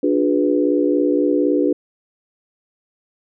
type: chord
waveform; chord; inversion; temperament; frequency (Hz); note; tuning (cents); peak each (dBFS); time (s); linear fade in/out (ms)
sine; D diminished seventh; none; equal with one note detuned; 293.7 / 357.6 / 415.3 / 493.9; D4 / F4 / Ab4 / Cb5; 0 / +41 / 0 / 0; -17 / -20 / -22 / -21; 0.03-1.73; 5
effects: none